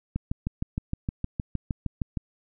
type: click train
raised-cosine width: 5 ms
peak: -15 dBFS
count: 14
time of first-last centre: 0.16-2.172 s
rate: 6.46 Hz
effects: none